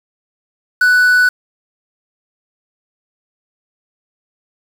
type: tone with quantisation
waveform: triangle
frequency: 1486 Hz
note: F#6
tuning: 7 cents sharp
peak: -6 dBFS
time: 0.81-1.29 s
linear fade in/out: 5 ms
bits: 5
effects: none